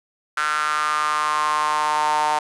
sawtooth tone with high-pass filter sweep, 151.5 Hz, D#3, 46 cents flat, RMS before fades -21 dBFS, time 0.37-2.39 s, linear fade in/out 5 ms, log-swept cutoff 1400 to 850 Hz, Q 6.5, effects resampled to 24000 Hz

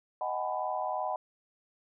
sine chord, G# minor seventh, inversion second, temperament just, 623 / 747.5 / 830.6 / 996.7 Hz, D#5 / F#5 / G#5 / B5, +2 / +17 / 0 / +16 cents, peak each -36 / -34 / -38 / -36 dBFS, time 0.21-1.16 s, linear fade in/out 2 ms, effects none

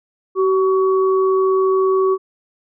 sine tone pair together, 380.7 / 1126.4 Hz, F#4 / C#6, +49 / +27 cents, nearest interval octave + perfect fifth, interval 1878 cents, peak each -13 / -21 dBFS, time 0.35-2.18 s, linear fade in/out 50 ms, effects none

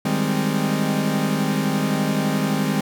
40% pulse chord, Ab major seventh, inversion second, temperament equal with one note detuned, 155.56 / 196 / 207.7 / 260.1 Hz, Eb3 / G3 / Ab3 / C4, 0 / 0 / 0 / -10 cents, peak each -24 dBFS, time 0.05-2.81 s, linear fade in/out 5 ms, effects none

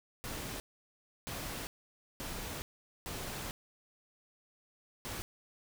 pink noise bursts at uneven times, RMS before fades -41 dBFS, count 5, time 0.24-0.6 / 1.27-1.67 / 2.2-2.62 / 3.06-3.51 / 5.05-5.22 s, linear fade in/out 0 ms, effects none

